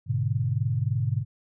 sine chord, G# diminished, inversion none, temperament equal, 103.83 / 123.47 / 146.83 Hz, G#2 / B2 / D3, 0 / 0 / 0 cents, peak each -27 / -26 / -30 dBFS, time 0.06-1.25 s, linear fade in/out 50 ms, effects none

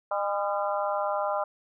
harmonic tone with a mistuned harmonic, 202.5 Hz, G#3, 43 cents flat, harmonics 3 / 4 / 5 / 6 / 7, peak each -29 / -31 / -33 / -35 / -36 dBFS, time 0.11-1.44 s, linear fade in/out 5 ms, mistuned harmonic 7, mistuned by -63 cents, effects none

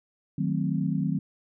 sine chord, D# diminished seventh, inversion none, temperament equal, 155.56 / 185 / 220 / 261.6 Hz, D#3 / F#3 / A3 / C4, 0 / 0 / 0 / 0 cents, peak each -28 / -28 / -33 / -31 dBFS, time 0.38-1.19 s, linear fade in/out 5 ms, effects none

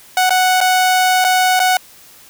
sawtooth tone with dropouts, 740 Hz, F#5, in tune, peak -7 dBFS, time 0.17-1.77 s, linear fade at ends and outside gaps 2 ms, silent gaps 0.295-0.305 / 0.605-0.612 / 1.243-1.247 / 1.594-1.6 s, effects white hiss -43 dBFS RMS until 2.29 s

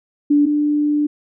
sine tone pair in turn, 291.4 / 295.8 Hz, D4 / D4, -13 / +13 cents, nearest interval unison, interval 26 cents, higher second, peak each -10 / -14 dBFS, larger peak first, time 0.3-0.46 / 0.46-1.07 s, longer second, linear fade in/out 10 ms, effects none

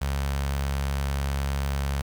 sawtooth tone with notch filter, 69.3 Hz, C#2, in tune, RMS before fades -27 dBFS, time 0.01-2.02 s, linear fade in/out 10 ms, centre 320 Hz, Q 0.82, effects 8-bit

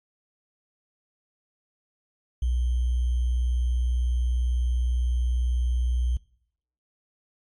sine tone with sample-and-hold, 61 Hz, B1, 21 cents flat, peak -21 dBFS, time 2.42-6.17 s, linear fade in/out 5 ms, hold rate 3150 Hz, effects noise-tail reverb RT60 0.7 s tail -23 dB re dry + MP3 48 kbps

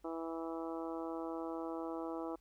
harmonic tone, 164.1 Hz, E3, 8 cents flat, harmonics 2 / 3 / 4 / 5 / 6 / 7 / 8, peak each -41 / -45 / -47 / -49 / -51 / -52 / -53 dBFS, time 0.04-2.36 s, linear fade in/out 10 ms, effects added 50 Hz sine -68 dBFS peak until 2.4 s + pink hiss -75 dBFS RMS until 2.4 s

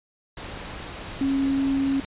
sine tone in noise, 272.9 Hz, C#4, 27 cents flat, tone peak -20 dBFS, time 1.21-2 s, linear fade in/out 2 ms, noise pink, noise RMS -36 dBFS, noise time 0.37-2.05 s, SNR +13 dB, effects resampled to 8000 Hz

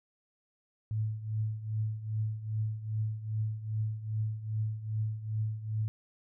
sine tone with tremolo, 108.7 Hz, A2, 21 cents flat, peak -27 dBFS, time 0.91-5.88 s, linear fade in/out 0 ms, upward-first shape triangle, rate 2.5 Hz, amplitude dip 80%, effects none

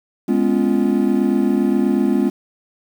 triangle chord, C# dominant seventh, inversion second, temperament just, 207.9 / 249.5 / 277.2 / 346.5 Hz, G#3 / B3 / C#4 / E#4, +2 / +18 / 0 / -14 cents, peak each -17 / -17 / -18 / -19 dBFS, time 0.28-2.3 s, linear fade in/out 10 ms, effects 7-bit

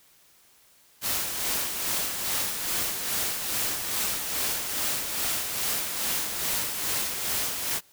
white noise with tremolo, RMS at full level -27 dBFS, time 1.01-7.81 s, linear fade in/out 50 ms, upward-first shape sine, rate 2.4 Hz, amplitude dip 45%, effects white hiss -59 dBFS RMS until 7.92 s

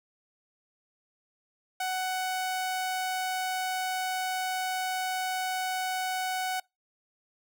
sawtooth tone, 745 Hz, F#5, 12 cents sharp, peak -25 dBFS, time 1.8-6.6 s, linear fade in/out 5 ms, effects noise-tail reverb RT60 0.2 s tail -24 dB re dry

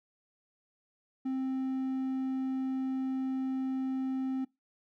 triangle tone, 263 Hz, C4, 9 cents sharp, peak -28 dBFS, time 1.25-4.45 s, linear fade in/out 10 ms, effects noise-tail reverb RT60 0.2 s tail -22 dB re dry

